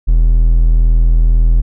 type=tone; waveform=triangle; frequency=41 Hz; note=E1; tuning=9 cents flat; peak=-4 dBFS; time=0.07-1.62 s; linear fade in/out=20 ms; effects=none